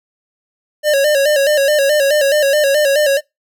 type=tone with vibrato; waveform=square; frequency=576 Hz; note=D5; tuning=34 cents flat; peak=-11 dBFS; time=0.83-3.21 s; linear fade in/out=50 ms; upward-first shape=square; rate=4.7 Hz; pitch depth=75 cents each way; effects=noise-tail reverb RT60 0.2 s tail -26 dB re dry